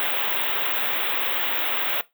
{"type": "band-stop noise", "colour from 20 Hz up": "white", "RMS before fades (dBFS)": -24, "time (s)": [0, 2.01], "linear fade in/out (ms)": 0, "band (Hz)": [3700, 15000], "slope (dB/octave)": 96, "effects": ["noise-tail reverb RT60 0.2 s tail -19 dB re dry", "high-pass 400 Hz 12 dB/octave"]}